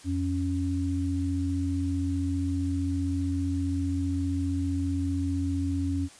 sine tone pair together, 87.31 / 277.2 Hz, F2 / C#4, 0 / 0 cents, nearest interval octave + minor sixth, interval 2000 cents, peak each -28 / -28 dBFS, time 0.04-6.09 s, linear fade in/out 50 ms, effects white hiss -51 dBFS RMS until 6.19 s + resampled to 22050 Hz

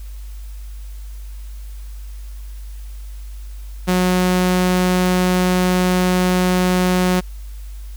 sawtooth tone, 182.1 Hz, F#3, 27 cents flat, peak -10 dBFS, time 3.87-7.21 s, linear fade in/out 20 ms, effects added 50 Hz sine -29 dBFS peak until 7.96 s + white hiss -49 dBFS RMS until 7.96 s

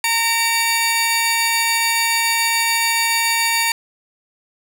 15% pulse tone pair together, 918.6 / 2300 Hz, A#5 / D7, -26 / -37 cents, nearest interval octave + major third, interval 1589 cents, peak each -12 dBFS, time 0.04-3.72 s, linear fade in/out 2 ms, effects none

